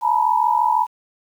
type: tone cluster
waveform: sine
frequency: 864 / 938 / 984 Hz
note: A5 / A#5 / B5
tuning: -32 / +11 / -7 cents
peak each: -19 dBFS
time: 0.01-0.87 s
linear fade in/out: 50 ms
effects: 8-bit